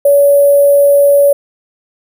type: tone with sample-and-hold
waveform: sine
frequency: 567 Hz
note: C#5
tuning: 39 cents sharp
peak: -4 dBFS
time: 0.05-1.33 s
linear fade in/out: 5 ms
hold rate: 11025 Hz
effects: none